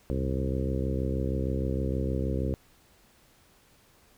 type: harmonic tone with a mistuned harmonic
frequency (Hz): 66.4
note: C2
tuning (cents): +26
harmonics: 1 / 2 / 3 / 4 / 5 / 6 / 7 / 8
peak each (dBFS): -30 / -33 / -35 / -36 / -37 / -38 / -38 / -39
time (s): 0.1-2.54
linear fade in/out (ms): 0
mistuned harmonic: 1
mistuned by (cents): +110
effects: pink hiss -61 dBFS RMS until 4.17 s